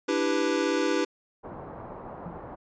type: chord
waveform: square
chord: E minor seventh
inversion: third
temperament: equal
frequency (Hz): 293.7 / 329.6 / 392 / 493.9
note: D4 / E4 / G4 / B4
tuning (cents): 0 / 0 / 0 / 0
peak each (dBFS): -30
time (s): 0.08-1.05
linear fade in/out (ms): 10
type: low-pass noise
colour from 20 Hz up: white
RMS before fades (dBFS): -41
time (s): 1.43-2.56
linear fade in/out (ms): 20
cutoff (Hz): 1000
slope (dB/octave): 24
type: tone with exponential decay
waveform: sine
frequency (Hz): 172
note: F3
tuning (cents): -26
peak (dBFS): -33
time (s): 2.26-2.53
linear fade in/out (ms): 0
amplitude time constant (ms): 57
effects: resampled to 16000 Hz